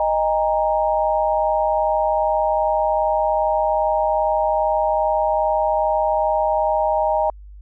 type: chord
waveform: sine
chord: D# suspended fourth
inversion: none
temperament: equal with one note detuned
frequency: 622.3 / 809.8 / 932.3 Hz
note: D#5 / G#5 / A#5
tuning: 0 / -44 / 0 cents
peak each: -19 / -21 / -22 dBFS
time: 0-7.3 s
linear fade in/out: 2 ms
effects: added 50 Hz sine -37 dBFS peak until 7.61 s